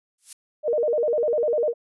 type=noise with exponential growth; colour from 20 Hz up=violet; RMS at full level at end=-28 dBFS; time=0.18-0.33 s; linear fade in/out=5 ms; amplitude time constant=31 ms
type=tone with vibrato; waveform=sine; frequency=535 Hz; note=C5; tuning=38 cents sharp; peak=-19 dBFS; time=0.63-1.74 s; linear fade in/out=50 ms; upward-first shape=square; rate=10 Hz; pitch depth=220 cents each way
effects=resampled to 24000 Hz